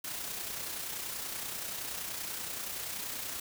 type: noise with amplitude modulation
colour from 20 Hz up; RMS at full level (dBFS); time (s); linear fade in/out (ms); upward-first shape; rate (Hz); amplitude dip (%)
white; -37; 0.04-3.4; 5; sine; 30.5; 40
effects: none